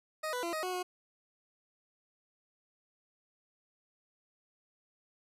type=tone with pitch steps; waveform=20% pulse; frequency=624 / 495 / 340.4 / 627 / 366.8 / 362.5 Hz; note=D#5 / B4 / F4 / D#5 / F#4 / F#4; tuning=+5 / +4 / -44 / +13 / -15 / -35 cents; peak=-29 dBFS; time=0.23-0.83 s; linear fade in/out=10 ms; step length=100 ms; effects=resampled to 32000 Hz